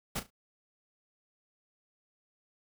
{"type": "noise with echo", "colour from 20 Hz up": "pink", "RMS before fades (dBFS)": -34, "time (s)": [0.15, 0.2], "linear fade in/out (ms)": 10, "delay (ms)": 35, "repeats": 3, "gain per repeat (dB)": -12, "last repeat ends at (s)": 0.305, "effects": []}